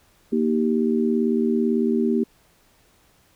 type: harmonic tone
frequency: 78 Hz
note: D#2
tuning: 5 cents sharp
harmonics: 3 / 4 / 5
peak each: -20 / -26 / -23 dBFS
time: 0.32-2.24 s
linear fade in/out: 10 ms
effects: pink hiss -59 dBFS RMS until 3.35 s